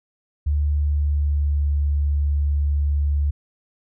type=tone with pitch glide; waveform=sine; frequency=73.42 to 72.33 Hz; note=D2 to D2; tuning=0 to -26 cents; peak=-17 dBFS; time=0.46-3.31 s; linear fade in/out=10 ms; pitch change=-26 cents; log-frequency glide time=0.75-1.68 s; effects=none